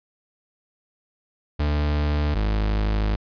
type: tone pair in turn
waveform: 40% pulse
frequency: 74.1 / 52.4 Hz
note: D2 / G#1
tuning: +16 / +16 cents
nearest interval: tritone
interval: 600 cents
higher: first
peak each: -19 dBFS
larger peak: neither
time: 1.59-2.35 / 2.35-3.16 s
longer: second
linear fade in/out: 10 ms
effects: resampled to 11025 Hz